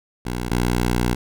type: tone pair in turn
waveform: 10% pulse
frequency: 60.7 / 60.4 Hz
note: B1 / B1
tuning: -29 / -38 cents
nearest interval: unison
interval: 9 cents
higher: first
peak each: -16 / -10 dBFS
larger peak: second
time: 0.25-0.5 / 0.5-1.15 s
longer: second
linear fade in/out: 10 ms
effects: none